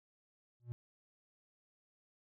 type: tone with exponential growth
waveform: triangle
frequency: 120.2 Hz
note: B2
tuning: 46 cents flat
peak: -33 dBFS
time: 0.6-0.72 s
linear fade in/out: 0 ms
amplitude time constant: 25 ms
effects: none